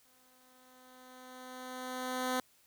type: tone with exponential growth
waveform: 10% pulse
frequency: 254.8 Hz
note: C4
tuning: 46 cents flat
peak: -22 dBFS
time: 0.05-2.4 s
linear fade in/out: 1 ms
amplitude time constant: 510 ms
effects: white hiss -67 dBFS RMS until 2.66 s